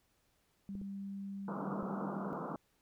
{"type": "tone", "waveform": "sine", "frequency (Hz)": 197.3, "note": "G3", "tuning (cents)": 11, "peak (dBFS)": -40, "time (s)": [0.69, 2.33], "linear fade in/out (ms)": 0}
{"type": "clicks", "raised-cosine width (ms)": 3, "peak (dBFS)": -36, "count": 3, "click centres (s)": [0.753, 0.815, 1.829]}
{"type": "band-pass noise", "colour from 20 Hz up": "pink", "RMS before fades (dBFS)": -41, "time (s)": [1.48, 2.56], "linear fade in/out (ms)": 2, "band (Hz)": [150, 1400], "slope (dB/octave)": 96}
{"effects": ["pink hiss -75 dBFS RMS until 2.81 s"]}